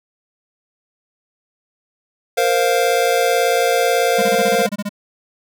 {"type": "chord", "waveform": "square", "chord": "Bb suspended second", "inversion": "none", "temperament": "just", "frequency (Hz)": [466.2, 524.4, 699.2], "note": ["Bb4", "C5", "F5"], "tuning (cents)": [0, 4, 2], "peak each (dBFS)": -19, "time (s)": [2.37, 4.67], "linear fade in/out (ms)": 10}
{"type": "tone bursts", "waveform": "square", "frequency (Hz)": 204.2, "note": "G#3", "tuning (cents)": -29, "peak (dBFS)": -21, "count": 11, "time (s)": [4.18, 4.893], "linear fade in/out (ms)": 10, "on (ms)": 43, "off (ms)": 24}
{"effects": []}